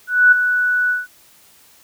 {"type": "tone with ADSR envelope", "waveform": "sine", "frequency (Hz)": 1480, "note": "F#6", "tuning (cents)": 0, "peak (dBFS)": -5, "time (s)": [0.07, 1.07], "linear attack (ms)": 250, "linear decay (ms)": 9, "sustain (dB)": -9, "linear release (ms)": 170, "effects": ["white hiss -50 dBFS RMS until 1.83 s"]}